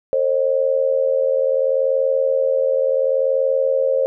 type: tone with amplitude modulation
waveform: sine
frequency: 534 Hz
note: C5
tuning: 35 cents sharp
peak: -11 dBFS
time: 0.13-4.06 s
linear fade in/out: 0 ms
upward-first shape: sine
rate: 80.7 Hz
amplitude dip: 80%
effects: none